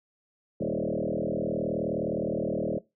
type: tone with frequency modulation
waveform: sine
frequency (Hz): 372.9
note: F#4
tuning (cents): +14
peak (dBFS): -26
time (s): 0.6-2.79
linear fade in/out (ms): 10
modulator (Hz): 39.4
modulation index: 5.8
effects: noise-tail reverb RT60 0.2 s tail -19 dB re dry